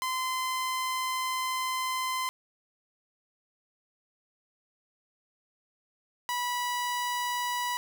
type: tone pair in turn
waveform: sawtooth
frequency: 1031 / 978.3 Hz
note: C6 / B5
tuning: -26 / -17 cents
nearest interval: minor second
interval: 91 cents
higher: first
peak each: -25 dBFS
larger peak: neither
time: 0.02-2.29 / 6.29-7.77 s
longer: first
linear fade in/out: 0 ms
effects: none